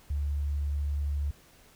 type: tone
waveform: sine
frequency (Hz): 72.1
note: D2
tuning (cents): -31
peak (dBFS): -27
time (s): 0.1-1.31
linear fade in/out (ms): 5
effects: pink hiss -58 dBFS RMS until 1.75 s